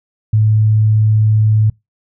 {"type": "tone", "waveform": "sine", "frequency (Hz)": 108.1, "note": "A2", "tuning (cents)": -30, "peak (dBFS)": -8, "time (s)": [0.33, 1.7], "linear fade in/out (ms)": 5, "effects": ["noise-tail reverb RT60 0.2 s tail -25 dB re dry"]}